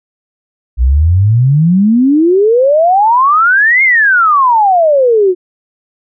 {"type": "exponential two-way sweep", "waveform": "sine", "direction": "up then down", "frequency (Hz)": [58, 2169, 351.6], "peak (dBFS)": -5, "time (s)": [0.77, 5.35], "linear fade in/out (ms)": 50, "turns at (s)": 3.83, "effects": []}